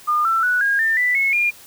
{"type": "tone with pitch steps", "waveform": "sine", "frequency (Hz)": [1213, 1338.2, 1476.2, 1628.5, 1796.6, 1981.9, 2186, 2412], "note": ["D#6", "E6", "F#6", "G#6", "A6", "B6", "C#7", "D7"], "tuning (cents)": [-44, 26, -4, -34, 36, 6, -25, 46], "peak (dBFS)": -15, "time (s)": [0.07, 1.51], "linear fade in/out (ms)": 20, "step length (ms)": 180, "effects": ["white hiss -44 dBFS RMS until 1.66 s"]}